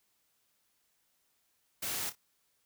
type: noise with echo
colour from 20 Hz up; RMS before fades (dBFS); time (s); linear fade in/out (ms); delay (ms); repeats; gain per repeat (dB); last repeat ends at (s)
white; -36; 1.82-2.1; 10; 28; 2; -12; 2.156
effects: white hiss -75 dBFS RMS until 2.65 s